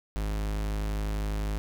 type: tone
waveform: 45% pulse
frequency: 51.91 Hz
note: G#1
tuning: in tune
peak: -28 dBFS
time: 0.16-1.58 s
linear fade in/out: 0 ms
effects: none